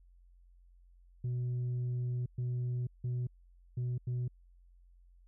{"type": "tone bursts at uneven times", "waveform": "sine", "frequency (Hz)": 123.47, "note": "B2", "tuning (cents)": 0, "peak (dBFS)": -29, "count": 5, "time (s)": [[1.24, 2.26], [2.38, 2.87], [3.04, 3.27], [3.77, 3.98], [4.07, 4.28]], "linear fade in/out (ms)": 5, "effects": ["tanh soft clip ceiling -31 dBFS", "added 44 Hz sine -58 dBFS peak until 5.27 s"]}